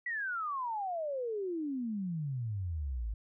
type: exponential sweep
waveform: sine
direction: down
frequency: 1975.5 to 50.8 Hz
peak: -33 dBFS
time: 0.06-3.14 s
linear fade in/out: 5 ms
effects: none